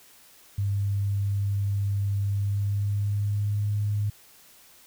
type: tone with pitch glide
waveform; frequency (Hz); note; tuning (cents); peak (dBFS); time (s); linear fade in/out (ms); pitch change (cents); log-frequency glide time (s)
sine; 100 to 103.59; G2 to G#2; +35 to -4; -23; 0.58-4.1; 5; +61; 2.24-3.71
effects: white hiss -54 dBFS RMS until 4.86 s